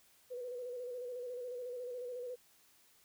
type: tone with vibrato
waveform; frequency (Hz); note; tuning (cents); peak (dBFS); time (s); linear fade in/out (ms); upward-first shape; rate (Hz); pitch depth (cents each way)
sine; 493.9; B4; 0; -40; 0.3-2.36; 20; square; 14; 37
effects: white hiss -67 dBFS RMS until 3.04 s